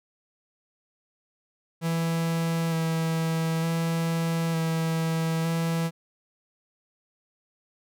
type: tone with vibrato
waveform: 45% pulse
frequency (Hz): 164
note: E3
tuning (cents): -9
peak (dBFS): -24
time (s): 1.81-5.91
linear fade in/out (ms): 50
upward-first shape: square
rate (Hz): 0.55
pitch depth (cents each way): 13
effects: none